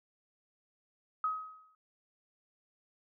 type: tone with exponential decay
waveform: sine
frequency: 1267 Hz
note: D#6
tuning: 31 cents sharp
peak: -27 dBFS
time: 1.24-1.75 s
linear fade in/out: 2 ms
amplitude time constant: 110 ms
effects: none